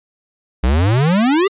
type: exponential sweep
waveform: square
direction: up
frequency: 58.1 to 411.8 Hz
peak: -12 dBFS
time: 0.63-1.48 s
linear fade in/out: 10 ms
effects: resampled to 8000 Hz